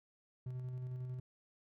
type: tone with tremolo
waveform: triangle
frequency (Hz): 126.7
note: B2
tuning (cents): +45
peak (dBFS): -37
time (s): 0.46-1.2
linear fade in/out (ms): 5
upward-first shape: square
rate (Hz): 11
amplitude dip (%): 25
effects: none